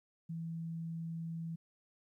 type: tone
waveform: sine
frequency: 164.81 Hz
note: E3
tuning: in tune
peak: -38 dBFS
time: 0.29-1.56 s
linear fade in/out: 10 ms
effects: 13-bit